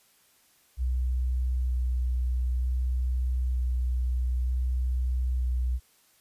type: tone with vibrato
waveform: sine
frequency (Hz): 62.4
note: B1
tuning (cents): +19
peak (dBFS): -24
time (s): 0.77-5.8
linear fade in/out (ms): 50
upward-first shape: square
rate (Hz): 0.54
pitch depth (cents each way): 10
effects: white hiss -63 dBFS RMS until 6.2 s + resampled to 32000 Hz